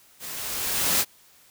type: noise with level ramp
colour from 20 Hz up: white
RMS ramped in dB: -37 to -20 dBFS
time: 0.19-1.05 s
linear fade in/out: 50 ms
effects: white hiss -56 dBFS RMS until 1.5 s